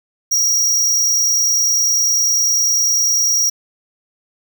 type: tone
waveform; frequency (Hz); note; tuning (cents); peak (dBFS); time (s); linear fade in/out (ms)
square; 5690; F8; +31; -13; 0.31-3.5; 10
effects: none